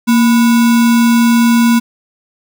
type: tone with sample-and-hold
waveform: sine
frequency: 233.1 Hz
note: A#3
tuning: in tune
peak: -6 dBFS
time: 0.07-1.8 s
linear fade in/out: 20 ms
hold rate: 1225 Hz
effects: none